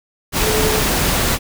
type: tone in noise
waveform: sine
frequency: 432.1 Hz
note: A4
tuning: 31 cents flat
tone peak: -19 dBFS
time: 0.4-0.84 s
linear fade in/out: 50 ms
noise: pink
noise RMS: -17 dBFS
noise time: 0.32-1.39 s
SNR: -5 dB
effects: none